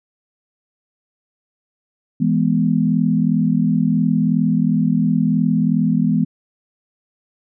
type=chord; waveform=sine; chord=E major; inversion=none; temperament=equal; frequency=164.81 / 207.7 / 246.9 Hz; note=E3 / G#3 / B3; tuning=0 / 0 / 0 cents; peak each=-18 dBFS; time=2.2-6.25 s; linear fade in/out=10 ms; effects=none